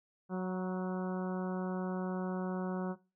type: harmonic tone with a mistuned harmonic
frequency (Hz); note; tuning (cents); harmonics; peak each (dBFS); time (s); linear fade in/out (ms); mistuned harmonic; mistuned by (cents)
184.5; F#3; -5; 1 / 2 / 3 / 4 / 5 / 6 / 7 / 8; -34 / -40 / -44 / -46 / -48 / -50 / -51 / -52; 0.29-2.96; 50; 5; +28
effects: noise-tail reverb RT60 0.3 s tail -20 dB re dry